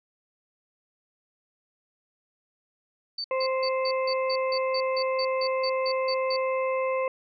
sine tone bursts, 4563 Hz, C#8, 49 cents sharp, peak -29 dBFS, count 15, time 3.18-6.365 s, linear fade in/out 5 ms, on 63 ms, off 160 ms
harmonic tone, 523.3 Hz, C5, in tune, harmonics 1 / 2 / 4 / 5, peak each -25 / -31 / -37 / -40 dBFS, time 3.31-7.08 s, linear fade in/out 2 ms
effects none

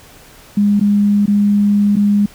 sine tone with dropouts, 204.6 Hz, G#3, 26 cents flat, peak -9 dBFS, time 0.57-2.26 s, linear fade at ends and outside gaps 5 ms, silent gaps 0.797-0.81 / 1.259-1.278 / 1.958-1.966 s, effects pink hiss -42 dBFS RMS until 2.34 s

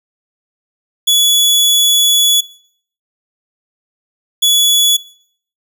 sawtooth tone bursts at uneven times, 3400 Hz, G#7, 40 cents sharp, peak -5 dBFS, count 2, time 1.07-2.41 / 4.42-4.97 s, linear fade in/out 10 ms, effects noise-tail reverb RT60 0.6 s tail -21 dB re dry

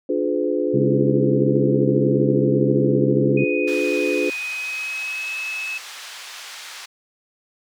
sine chord, D diminished seventh, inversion none, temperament just, 293.7 / 352.4 / 422.9 / 507.5 Hz, D4 / F4 / Ab4 / Cb5, 0 / +16 / +31 / +47 cents, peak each -24 dBFS, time 0.09-4.3 s, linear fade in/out 5 ms
harmonic tone, 68 Hz, C#2, 33 cents flat, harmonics 2 / 3 / 4 / 5 / 6, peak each -21 / -23 / -24 / -25 / -26 dBFS, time 0.73-3.45 s, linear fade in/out 20 ms
sine tone with pitch glide, 2489 to 2590 Hz, D#7 to E7, 0 to -31 cents, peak -25 dBFS, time 3.37-5.78 s, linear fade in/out 5 ms, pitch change +69 cents, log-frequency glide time 4.28-5.38 s
white band-pass noise, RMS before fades -37 dBFS, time 3.67-6.86 s, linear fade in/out 10 ms, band 1000 to 4900 Hz, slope 12 dB/octave
effects none

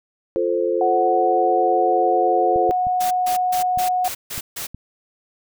sine chord, F major, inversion none, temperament equal, 349.2 / 440 / 523.3 Hz, F4 / A4 / C5, 0 / 0 / 0 cents, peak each -22 dBFS, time 0.36-2.71 s, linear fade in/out 0 ms
sine tone with pitch glide, 740 to 731.1 Hz, F#5 to F#5, 0 to -21 cents, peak -17 dBFS, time 0.81-4.08 s, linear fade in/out 2 ms, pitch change -21 cents, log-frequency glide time 1.19-2.49 s
clicks, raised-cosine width 5 ms, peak -22 dBFS, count 6, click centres 2.56 / 2.694 / 2.869 / 3.775 / 4.379 / 4.746 s
white noise bursts, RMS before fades -29 dBFS, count 7, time 3-4.67 s, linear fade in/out 10 ms, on 110 ms, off 150 ms
effects none

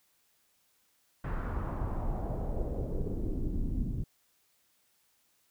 brown noise with low-pass filter sweep, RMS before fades -33 dBFS, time 1.24-4.04 s, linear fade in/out 5 ms, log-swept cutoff 1600 to 210 Hz, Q 2.2, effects white hiss -71 dBFS RMS until 5.5 s

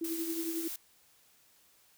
sine tone with tremolo, 329.6 Hz, E4, in tune, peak -31 dBFS, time 0.01-0.68 s, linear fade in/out 5 ms, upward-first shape triangle, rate 11 Hz, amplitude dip 65%
blue noise, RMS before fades -40 dBFS, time 0.04-0.76 s, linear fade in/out 5 ms
effects white hiss -65 dBFS RMS until 1.97 s

